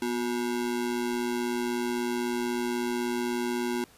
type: ring-modulated tone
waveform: square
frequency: 302.2 Hz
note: D4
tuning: 50 cents sharp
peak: -25 dBFS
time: 0.02-3.84 s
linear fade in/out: 0 ms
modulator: 58.1 Hz
effects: pink hiss -56 dBFS RMS until 3.97 s + resampled to 32000 Hz